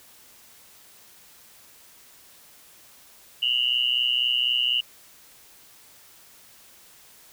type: tone with amplitude modulation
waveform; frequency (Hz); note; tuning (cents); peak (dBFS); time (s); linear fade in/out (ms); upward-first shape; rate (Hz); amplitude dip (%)
sine; 2892; F#7; -40; -16; 3.42-4.81; 10; sine; 124; 100
effects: white hiss -52 dBFS RMS until 7.32 s